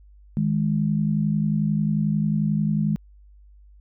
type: tone pair together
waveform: sine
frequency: 156.49 / 207.7 Hz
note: D#3 / G#3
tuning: +10 / 0 cents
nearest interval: perfect fourth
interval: 490 cents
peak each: -22 dBFS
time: 0.37-2.96 s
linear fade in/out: 0 ms
effects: added 50 Hz sine -47 dBFS peak until 3.8 s